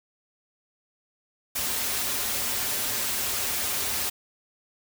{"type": "noise with comb filter", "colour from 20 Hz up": "white", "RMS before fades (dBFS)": -28, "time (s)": [1.55, 4.1], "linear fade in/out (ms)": 10, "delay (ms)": 6.1, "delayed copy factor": -0.65, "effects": []}